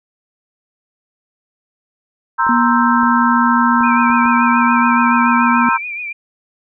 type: chord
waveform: sine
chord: C dominant seventh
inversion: third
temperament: equal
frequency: 932.3 / 1046.5 / 1318.5 / 1568 Hz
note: Bb5 / C6 / E6 / G6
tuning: 0 / 0 / 0 / 0 cents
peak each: -16 / -17 / -17 / -19 dBFS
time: 2.38-5.78 s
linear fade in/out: 20 ms
type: clicks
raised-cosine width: 2 ms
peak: -20 dBFS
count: 5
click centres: 2.467 / 3.032 / 3.808 / 4.102 / 4.257 s
type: tone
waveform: sine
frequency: 239.7 Hz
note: A#3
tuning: 48 cents sharp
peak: -14 dBFS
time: 2.49-5.69 s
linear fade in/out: 2 ms
type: tone with vibrato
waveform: sine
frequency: 2399 Hz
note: D7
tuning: 36 cents sharp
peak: -22 dBFS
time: 3.83-6.13 s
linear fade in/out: 10 ms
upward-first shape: triangle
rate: 7 Hz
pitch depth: 73 cents each way
effects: none